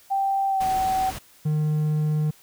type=tone with pitch glide; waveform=sine; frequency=783 to 759.4 Hz; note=G5 to F#5; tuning=-2 to +45 cents; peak=-20 dBFS; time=0.1-1.11 s; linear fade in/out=20 ms; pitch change=-53 cents; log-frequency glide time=0.48-0.66 s
type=noise; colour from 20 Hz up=pink; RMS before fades=-35 dBFS; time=0.6-1.19 s; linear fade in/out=10 ms
type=tone; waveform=triangle; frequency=152.6 Hz; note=D#3; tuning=33 cents flat; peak=-18 dBFS; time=1.45-2.31 s; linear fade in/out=10 ms
effects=white hiss -54 dBFS RMS until 2.42 s